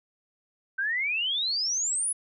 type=exponential sweep; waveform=sine; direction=up; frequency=1523 to 10440 Hz; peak=-25 dBFS; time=0.78-2.13 s; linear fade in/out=10 ms; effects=none